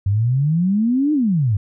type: exponential two-way sweep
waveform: sine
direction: up then down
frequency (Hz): 95 to 310.6 to 95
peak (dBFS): -14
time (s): 0.06-1.57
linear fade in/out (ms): 5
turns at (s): 1.13
effects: none